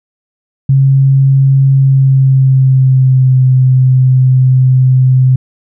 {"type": "tone with pitch glide", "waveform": "sine", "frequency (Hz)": [135.6, 129.33], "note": ["C#3", "C3"], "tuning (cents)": [-38, -20], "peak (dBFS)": -4, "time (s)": [0.69, 5.36], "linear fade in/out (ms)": 5, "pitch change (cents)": -82, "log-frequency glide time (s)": [1.73, 3.41], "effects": []}